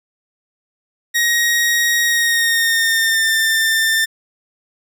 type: tone with pitch glide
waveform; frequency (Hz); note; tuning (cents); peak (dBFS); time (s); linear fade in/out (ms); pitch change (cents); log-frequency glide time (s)
sawtooth; 1884 to 1790.6; A#6 to A6; +18 to +30; -10; 1.14-4.06; 20; -88; 2.04-3.33
effects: none